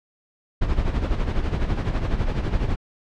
brown noise with tremolo, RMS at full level -20 dBFS, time 0.61-2.76 s, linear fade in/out 10 ms, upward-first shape sine, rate 12 Hz, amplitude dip 60%, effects low-pass 4000 Hz 12 dB/octave

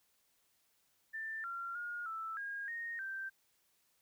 sine tone with pitch steps, 1780 / 1376 / 1428 / 1321 / 1627 / 1856 / 1565 Hz, A6 / F6 / F6 / E6 / G#6 / A#6 / G6, +20 / -26 / +38 / +3 / -36 / -8 / -3 cents, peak -39 dBFS, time 1.13-3.3 s, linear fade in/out 20 ms, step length 310 ms, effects white hiss -75 dBFS RMS until 4.01 s

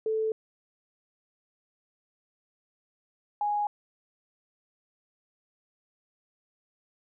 sine tone pair in turn, 439.1 / 828.9 Hz, A4 / G#5, -4 / -4 cents, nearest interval major seventh, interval 1100 cents, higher second, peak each -25 dBFS, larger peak neither, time 0.06-0.32 / 3.41-3.67 s, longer neither, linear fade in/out 2 ms, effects none

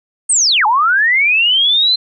sine linear two-way sweep, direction down then up, 8870 to 815 to 4129 Hz, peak -9 dBFS, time 0.29-1.96 s, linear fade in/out 10 ms, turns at 0.66 s, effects none

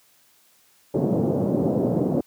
pink band-pass noise, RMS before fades -22 dBFS, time 0.94-2.21 s, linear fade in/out 5 ms, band 130 to 560 Hz, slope 24 dB/octave, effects white hiss -59 dBFS RMS until 2.26 s + high-pass 80 Hz 12 dB/octave

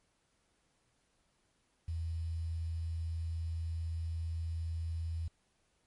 sine tone with quantisation, 82.41 Hz, E2, in tune, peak -34 dBFS, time 1.88-5.28 s, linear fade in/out 5 ms, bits 10, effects pink hiss -75 dBFS RMS until 5.86 s + MP3 48 kbps

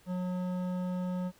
sine tone with hard clipping, 181.5 Hz, F#3, 33 cents flat, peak -33 dBFS, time 0.06-1.32 s, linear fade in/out 50 ms, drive 12 dB, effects pink hiss -62 dBFS RMS until 1.39 s

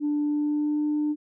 sine tone with pitch glide, 294.9 to 299.2 Hz, D4 to D4, +7 to +32 cents, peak -21 dBFS, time 0-1.16 s, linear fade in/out 50 ms, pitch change +25 cents, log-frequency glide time 0.23-0.84 s, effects tanh soft clip ceiling -19 dBFS

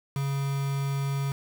triangle tone with quantisation, 138.59 Hz, C#3, in tune, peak -24 dBFS, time 0.16-1.32 s, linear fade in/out 2 ms, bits 6, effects none

